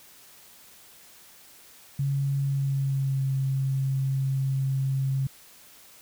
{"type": "tone with pitch glide", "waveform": "sine", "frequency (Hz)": [138.59, 134.57], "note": ["C#3", "C3"], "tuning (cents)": [0, 49], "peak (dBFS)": -23, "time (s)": [1.99, 5.27], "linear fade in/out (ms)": 5, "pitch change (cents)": -51, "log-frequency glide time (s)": [2.43, 3.26], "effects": ["white hiss -52 dBFS RMS until 6.01 s"]}